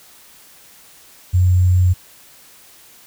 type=tone with sample-and-hold; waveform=sine; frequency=90.6 Hz; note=F#2; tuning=36 cents flat; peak=-10 dBFS; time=1.33-1.94 s; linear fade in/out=20 ms; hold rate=7350 Hz; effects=white hiss -46 dBFS RMS until 3.06 s